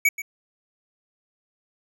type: tone with echo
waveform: square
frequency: 2265 Hz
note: C#7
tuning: 37 cents sharp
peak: -16 dBFS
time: 0.05-0.09 s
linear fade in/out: 5 ms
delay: 130 ms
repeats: 1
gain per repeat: -14 dB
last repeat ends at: 0.22 s
effects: none